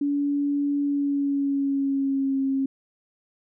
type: tone with pitch glide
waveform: sine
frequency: 285.7 to 270 Hz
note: D4 to C#4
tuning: -48 to -45 cents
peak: -21 dBFS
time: 0.01-2.66 s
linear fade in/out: 5 ms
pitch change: -97 cents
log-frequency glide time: 0.82-2.4 s
effects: none